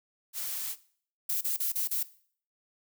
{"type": "noise", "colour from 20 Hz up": "blue", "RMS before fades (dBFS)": -35, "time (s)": [0.33, 0.76], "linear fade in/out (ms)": 50}
{"type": "noise bursts", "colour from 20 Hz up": "violet", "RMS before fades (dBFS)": -30, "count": 5, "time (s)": [1.29, 2.03], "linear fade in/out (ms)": 5, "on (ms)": 120, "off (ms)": 35}
{"effects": ["noise-tail reverb RT60 0.5 s tail -17 dB re dry"]}